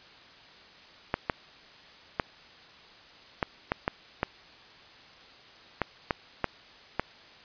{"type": "clicks", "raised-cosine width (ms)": 0.5, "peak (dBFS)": -10, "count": 11, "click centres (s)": [1.141, 1.298, 2.198, 3.428, 3.719, 3.879, 4.231, 5.817, 6.108, 6.443, 6.996], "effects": ["white hiss -52 dBFS RMS until 7.44 s", "resampled to 11025 Hz"]}